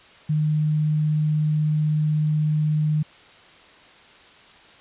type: tone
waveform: sine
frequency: 152.7 Hz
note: D#3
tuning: 32 cents flat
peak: -18 dBFS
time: 0.29-3.03 s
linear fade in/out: 10 ms
effects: white hiss -49 dBFS RMS until 4.8 s + resampled to 8000 Hz